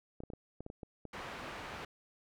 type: clicks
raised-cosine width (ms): 2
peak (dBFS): -31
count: 9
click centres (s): 0.204 / 0.236 / 0.302 / 0.335 / 0.606 / 0.664 / 0.701 / 0.832 / 1.053
type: low-pass noise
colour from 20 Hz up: white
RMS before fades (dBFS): -45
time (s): 1.13-1.85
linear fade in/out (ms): 5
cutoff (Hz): 1800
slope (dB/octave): 12
effects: none